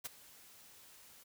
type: noise with ADSR envelope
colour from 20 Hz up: white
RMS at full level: -39 dBFS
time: 0.04-1.24 s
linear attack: 18 ms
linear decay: 17 ms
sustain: -20 dB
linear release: 18 ms
effects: none